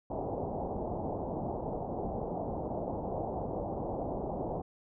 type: low-pass noise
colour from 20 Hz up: white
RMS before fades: -36 dBFS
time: 0.1-4.62 s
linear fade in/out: 5 ms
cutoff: 830 Hz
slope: 48 dB/octave
effects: none